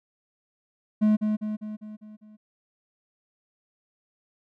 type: tone with echo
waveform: triangle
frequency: 213.4 Hz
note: G#3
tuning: 47 cents sharp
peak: -15 dBFS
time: 1.01-1.17 s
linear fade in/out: 20 ms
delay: 200 ms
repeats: 6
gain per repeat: -5 dB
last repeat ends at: 2.37 s
effects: none